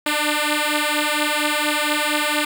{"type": "beating tone pair", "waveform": "5% pulse", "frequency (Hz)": [296.8, 301.1], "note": ["D4", "D4"], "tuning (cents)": [18, 43], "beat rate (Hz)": 4.3, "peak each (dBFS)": -10, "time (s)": [0.06, 2.45], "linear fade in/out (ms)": 5, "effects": []}